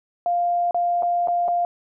sine tone with dropouts, 699 Hz, F5, 1 cent sharp, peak -18 dBFS, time 0.26-1.65 s, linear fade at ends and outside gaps 1 ms, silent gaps 0.71-0.745 / 1.024-1.031 / 1.274-1.283 / 1.48-1.484 s, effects none

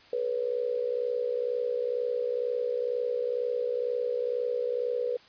sine tone with amplitude modulation, 488.6 Hz, B4, 19 cents flat, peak -23 dBFS, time 0.13-5.17 s, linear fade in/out 2 ms, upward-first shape sine, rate 62.1 Hz, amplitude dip 80%, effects white hiss -55 dBFS RMS until 5.28 s + resampled to 11025 Hz

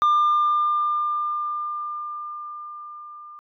sine tone with level ramp, 1199 Hz, D6, 36 cents sharp, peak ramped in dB -12 to -39 dBFS, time 0.02-3.39 s, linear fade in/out 0 ms, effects tanh soft clip ceiling -14 dBFS

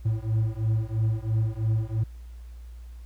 triangle beating tone pair, 108.9 / 111.9 Hz, A2 / A2, -17 / +30 cents, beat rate 3 Hz, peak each -24 dBFS, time 0.05-2.04 s, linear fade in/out 10 ms, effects added 59 Hz sine -39 dBFS peak until 3.05 s + pink hiss -62 dBFS RMS until 3.05 s

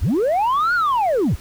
sine linear two-way sweep, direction up then down, 38.56 to 1480 to 38.56 Hz, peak -13 dBFS, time 0.01-1.36 s, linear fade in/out 20 ms, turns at 0.74 s, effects tanh soft clip ceiling -14 dBFS + pink hiss -43 dBFS RMS until 1.4 s

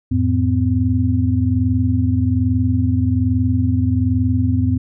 sine tone cluster, 87.1 / 108.3 / 255.1 Hz, F2 / A2 / C4, -4 / -27 / -44 cents, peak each -18 dBFS, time 0.11-4.78 s, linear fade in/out 10 ms, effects none

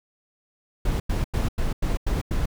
brown noise bursts, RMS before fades -23 dBFS, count 7, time 0.85-2.458 s, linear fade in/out 5 ms, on 150 ms, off 93 ms, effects none

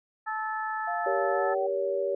harmonic tone, 435.4 Hz, A4, 18 cents flat, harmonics 2 / 3 / 4, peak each -32 / -34 / -35 dBFS, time 0.26-1.55 s, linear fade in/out 20 ms
sine tone with pitch glide, 698 to 761.2 Hz, F5 to F#5, -1 to +49 cents, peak -31 dBFS, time 0.87-1.67 s, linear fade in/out 10 ms, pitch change +150 cents, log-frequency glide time 1.29-1.54 s
sine chord, G diminished, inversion none, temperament just, 392 / 470.4 / 564.5 Hz, G4 / Bb4 / Db5, 0 / +16 / +31 cents, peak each -30 / -34 / -28 dBFS, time 1.06-2.15 s, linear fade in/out 5 ms
effects none

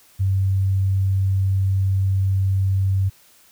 sine tone, 96.3 Hz, G2, 30 cents flat, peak -16 dBFS, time 0.19-3.1 s, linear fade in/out 20 ms, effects white hiss -53 dBFS RMS until 3.51 s

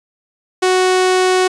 sawtooth tone, 370 Hz, F#4, in tune, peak -7 dBFS, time 0.62-1.48 s, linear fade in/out 10 ms, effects resampled to 22050 Hz

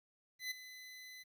25% pulse tone with ADSR envelope, 2015 Hz, B6, 34 cents sharp, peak -33 dBFS, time 0.39-1.24 s, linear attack 120 ms, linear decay 11 ms, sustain -14 dB, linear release 23 ms, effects 12-bit

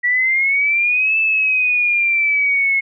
sine exponential two-way sweep, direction up then down, 1938 to 2639 to 2171 Hz, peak -13 dBFS, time 0.03-2.81 s, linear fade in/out 20 ms, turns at 1.18 s, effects none

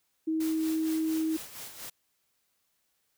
sine tone, 318.4 Hz, D#4, 40 cents sharp, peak -26 dBFS, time 0.27-1.37 s, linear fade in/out 10 ms
white noise with tremolo, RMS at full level -41 dBFS, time 0.4-1.9 s, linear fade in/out 5 ms, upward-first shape sine, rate 4.3 Hz, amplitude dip 60%
effects white hiss -75 dBFS RMS until 3.17 s

